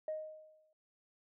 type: tone with exponential decay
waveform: sine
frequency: 622.3 Hz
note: D#5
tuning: in tune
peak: -33 dBFS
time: 0.08-0.73 s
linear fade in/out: 2 ms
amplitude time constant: 140 ms
effects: tanh soft clip ceiling -31 dBFS